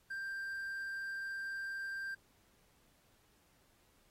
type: tone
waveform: triangle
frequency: 1581 Hz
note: G6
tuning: 14 cents sharp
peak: -37 dBFS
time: 0.1-2.15 s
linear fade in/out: 10 ms
effects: pink hiss -71 dBFS RMS until 4.1 s + AAC 48 kbps